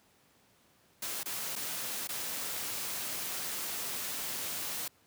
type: noise with dropouts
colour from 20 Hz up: white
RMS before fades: -37 dBFS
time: 1.02-4.88 s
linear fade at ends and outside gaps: 5 ms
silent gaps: 1.233-1.257 / 1.556-1.561 / 2.074-2.089 s
effects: pink hiss -66 dBFS RMS until 5.06 s + high-pass 100 Hz 12 dB/octave